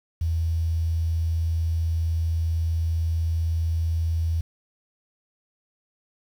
sine tone, 82.2 Hz, E2, 4 cents flat, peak -21 dBFS, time 0.21-4.41 s, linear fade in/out 5 ms, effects 8-bit

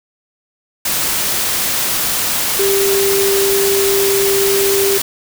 sine tone in noise, 394.4 Hz, G4, 11 cents sharp, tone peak -13 dBFS, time 2.59-4.98 s, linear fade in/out 5 ms, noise white, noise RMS -17 dBFS, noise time 0.85-5.02 s, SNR +1 dB, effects none

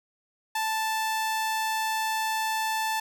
sawtooth tone, 880 Hz, A5, in tune, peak -22 dBFS, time 0.55-3 s, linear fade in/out 5 ms, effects none

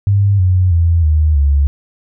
sine tone with pitch steps, 100 / 91.7 / 84.09 / 77.11 / 70.71 Hz, G2 / F#2 / E2 / D#2 / C#2, +35 / -15 / +35 / -15 / +35 cents, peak -8 dBFS, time 0.07-1.67 s, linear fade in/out 0 ms, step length 320 ms, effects none

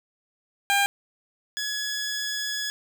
15% pulse tone pair in turn, 801 / 1688.5 Hz, G5 / G#6, +37 / +28 cents, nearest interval octave + minor second, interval 1291 cents, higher second, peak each -13 / -21 dBFS, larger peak first, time 0.7-0.86 / 1.57-2.7 s, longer second, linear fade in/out 0 ms, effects none

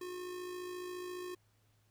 square tone with amplitude modulation, 360.9 Hz, F#4, 43 cents flat, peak -40 dBFS, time 0.01-1.35 s, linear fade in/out 5 ms, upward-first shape sine, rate 54.5 Hz, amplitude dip 40%, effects added 106 Hz sine -70 dBFS peak until 1.9 s + pink hiss -75 dBFS RMS until 1.9 s

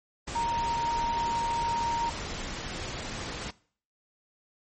sine tone in noise, 932.3 Hz, A#5, in tune, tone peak -26 dBFS, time 0.35-2.1 s, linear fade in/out 10 ms, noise pink, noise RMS -36 dBFS, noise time 0.27-3.51 s, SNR +7 dB, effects noise-tail reverb RT60 0.5 s tail -21 dB re dry + MP3 32 kbps

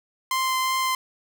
sawtooth tone with vibrato, 1042 Hz, C6, 7 cents flat, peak -18 dBFS, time 0.31-0.95 s, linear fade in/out 2 ms, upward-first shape triangle, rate 2.8 Hz, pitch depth 10 cents each way, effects none

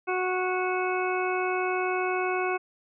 harmonic tone, 367.9 Hz, F#4, 10 cents flat, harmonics 1 / 2 / 3 / 4 / 6 / 7, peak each -28 / -31 / -33 / -34 / -36 / -36 dBFS, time 0.07-2.58 s, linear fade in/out 20 ms, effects none

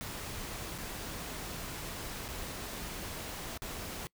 pink noise with dropouts, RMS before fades -41 dBFS, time 0.01-4.07 s, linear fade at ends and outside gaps 0 ms, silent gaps 0.78-0.785 / 2.281-2.287 / 3.575-3.62 s, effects noise-tail reverb RT60 0.1 s tail -24 dB re dry

